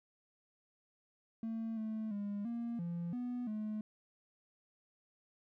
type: tone with pitch steps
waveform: triangle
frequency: 225 / 218.7 / 203.6 / 234.5 / 171.5 / 245.8 / 214 Hz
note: A3 / A3 / G#3 / A#3 / F3 / B3 / A3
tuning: +39 / -10 / -34 / +11 / -31 / -8 / -48 cents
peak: -34 dBFS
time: 1.43-3.81 s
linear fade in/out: 2 ms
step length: 340 ms
effects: tanh soft clip ceiling -31 dBFS